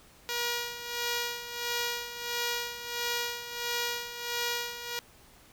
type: tone with tremolo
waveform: 5% pulse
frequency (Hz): 477.9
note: A#4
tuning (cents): +43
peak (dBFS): -17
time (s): 0.29-4.99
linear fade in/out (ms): 0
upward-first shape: sine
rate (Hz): 1.5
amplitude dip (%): 70
effects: pink hiss -57 dBFS RMS until 5.52 s